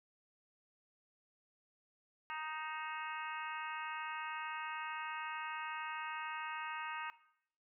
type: harmonic tone with a mistuned harmonic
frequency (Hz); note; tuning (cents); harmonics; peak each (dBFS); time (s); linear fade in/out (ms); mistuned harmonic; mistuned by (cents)
311.1; D#4; 0; 3 / 4 / 5 / 6 / 7 / 8 / 9; -44 / -46 / -48 / -50 / -51 / -52 / -53; 2.3-7.1; 0; 8; +52
effects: noise-tail reverb RT60 0.7 s tail -17 dB re dry